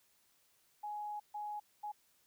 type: tone bursts at uneven times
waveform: sine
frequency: 836 Hz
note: G#5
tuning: 11 cents sharp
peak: -39 dBFS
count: 3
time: 0.83-1.2 / 1.34-1.6 / 1.83-1.92 s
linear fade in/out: 10 ms
effects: white hiss -72 dBFS RMS until 2.26 s